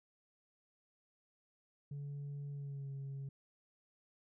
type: tone with pitch glide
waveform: sine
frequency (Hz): 142.7 to 137.36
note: D3 to C#3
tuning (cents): -49 to -15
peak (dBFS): -39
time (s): 1.91-3.29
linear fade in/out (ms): 5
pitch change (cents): -66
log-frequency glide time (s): 2.51-2.91
effects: tanh soft clip ceiling -40 dBFS